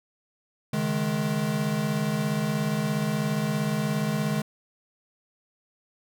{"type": "chord", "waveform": "square", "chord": "C# suspended second", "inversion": "none", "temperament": "equal with one note detuned", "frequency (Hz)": [138.59, 155.56, 210.9], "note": ["C#3", "D#3", "G#3"], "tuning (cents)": [0, 0, 27], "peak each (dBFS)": [-33, -29, -28], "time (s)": [0.73, 4.42], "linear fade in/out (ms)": 5, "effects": []}